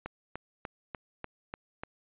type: click train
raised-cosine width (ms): 0.5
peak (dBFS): -22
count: 7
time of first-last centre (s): 0.06-1.835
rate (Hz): 3.38
effects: resampled to 8000 Hz